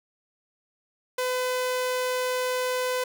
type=tone; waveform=sawtooth; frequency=505 Hz; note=B4; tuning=39 cents sharp; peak=-21 dBFS; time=1.18-3.04 s; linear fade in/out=5 ms; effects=none